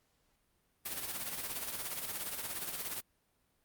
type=noise with tremolo; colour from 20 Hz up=white; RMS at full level=-37 dBFS; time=0.85-3.01 s; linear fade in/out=10 ms; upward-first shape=sine; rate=17 Hz; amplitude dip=55%; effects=pink hiss -75 dBFS RMS until 3.64 s + Opus 48 kbps